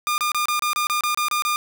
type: tone bursts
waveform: sawtooth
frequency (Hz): 1209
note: D6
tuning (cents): +50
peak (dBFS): -16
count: 11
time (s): 0.07-1.56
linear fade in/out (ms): 0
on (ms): 110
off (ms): 28
effects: none